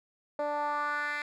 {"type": "tone with band-pass filter sweep", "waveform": "10% pulse", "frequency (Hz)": 293.7, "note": "D4", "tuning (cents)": 0, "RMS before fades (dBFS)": -32, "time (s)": [0.39, 1.22], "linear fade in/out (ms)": 2, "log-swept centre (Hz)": [600, 2200], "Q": 2.7, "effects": []}